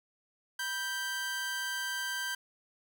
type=tone pair together; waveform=sawtooth; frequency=978.8 / 1568 Hz; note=B5 / G6; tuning=-16 / 0 cents; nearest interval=minor sixth; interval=816 cents; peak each=-39 / -30 dBFS; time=0.59-2.35 s; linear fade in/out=5 ms; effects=none